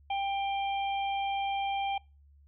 harmonic tone, 791 Hz, G5, 15 cents sharp, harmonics 1 / 3 / 4, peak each -29 / -39 / -41 dBFS, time 0.1-1.98 s, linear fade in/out 5 ms, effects noise-tail reverb RT60 0.3 s tail -26 dB re dry + added 71 Hz sine -56 dBFS peak until 2.47 s

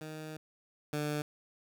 15% pulse tone pair in turn, 155.56 / 149 Hz, D#3 / D3, 0 / +25 cents, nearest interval minor second, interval 75 cents, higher first, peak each -35 / -26 dBFS, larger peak second, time 0.01-0.37 / 0.93-1.22 s, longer first, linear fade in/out 2 ms, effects none

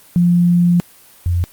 sine tone pair in turn, 174.61 / 87.12 Hz, F3 / F2, 0 / -4 cents, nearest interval octave, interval 1204 cents, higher first, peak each -9 / -13 dBFS, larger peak first, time 0.16-0.8 / 1.26-1.44 s, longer first, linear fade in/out 0 ms, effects white hiss -45 dBFS RMS until 1.52 s + Opus 24 kbps

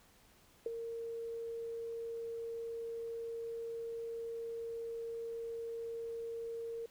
sine tone with ADSR envelope, 460.9 Hz, A#4, 20 cents flat, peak -31 dBFS, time 0.66-6.86 s, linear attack 3 ms, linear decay 17 ms, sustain -8 dB, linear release 4 ms, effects pink hiss -65 dBFS RMS until 6.9 s

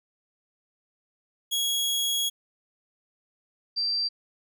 sawtooth / sine tone pair in turn, 3322 / 4698 Hz, G#7 / D8, 0 / 0 cents, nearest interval tritone, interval 600 cents, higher second, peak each -21 / -24 dBFS, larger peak first, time 1.51-2.3 / 3.76-4.09 s, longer first, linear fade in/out 20 ms, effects none

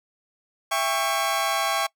sawtooth chord, C# diminished, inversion first, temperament just, 665.2 / 798.3 / 1108.7 Hz, E5 / G5 / C#6, +16 / +31 / 0 cents, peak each -24 / -23 / -22 dBFS, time 0.71-1.87 s, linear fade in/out 10 ms, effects noise-tail reverb RT60 0.1 s tail -23 dB re dry

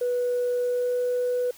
sine tone with pitch glide, 490.9 to 494 Hz, B4 to B4, -10 to 0 cents, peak -21 dBFS, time 0.01-1.51 s, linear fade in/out 5 ms, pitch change +10 cents, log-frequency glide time 0.6-1.02 s, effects tanh soft clip ceiling -19 dBFS + white hiss -50 dBFS RMS until 1.57 s

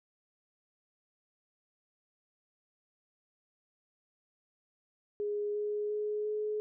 sine tone with pitch steps, 414.3 / 417.7 / 421.1 / 424.5 Hz, G#4 / G#4 / G#4 / G#4, -4 / +10 / +24 / +38 cents, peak -31 dBFS, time 5.2-6.6 s, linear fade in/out 0 ms, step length 350 ms, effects none

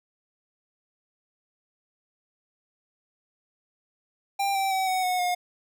square tone with pitch steps, 793 / 777.1 / 761.6 / 746.3 / 731.4 / 716.8 Hz, G5 / G5 / F#5 / F#5 / F#5 / F5, +20 / -15 / +50 / +15 / -20 / +45 cents, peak -24 dBFS, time 4.39-5.35 s, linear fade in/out 10 ms, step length 160 ms, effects none

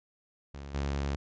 sawtooth tone with level steps, 70 Hz, C#2, 18 cents sharp, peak -37 / -26 dBFS, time 0.54-1.16 s, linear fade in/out 5 ms, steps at 0.74 s, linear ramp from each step 10 ms, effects resampled to 16000 Hz

